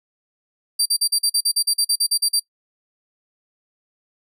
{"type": "tone bursts", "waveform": "25% pulse", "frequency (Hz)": 4699, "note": "D8", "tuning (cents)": 0, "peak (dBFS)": -11, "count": 15, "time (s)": [0.79, 2.398], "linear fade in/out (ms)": 10, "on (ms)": 68, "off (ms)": 42, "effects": ["noise-tail reverb RT60 0.1 s tail -22 dB re dry"]}